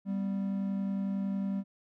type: tone pair together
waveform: triangle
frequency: 195.96 / 246.9 Hz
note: G3 / B3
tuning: 0 / 0 cents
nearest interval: major third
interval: 400 cents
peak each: -28 / -38 dBFS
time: 0.05-1.64 s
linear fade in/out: 50 ms
effects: none